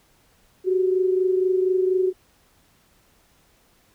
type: tone pair together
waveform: sine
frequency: 370.4 / 394.6 Hz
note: F#4 / G4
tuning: +2 / +11 cents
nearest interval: minor second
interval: 109 cents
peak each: -18 / -26 dBFS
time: 0.64-2.13 s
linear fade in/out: 50 ms
effects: pink hiss -60 dBFS RMS until 3.94 s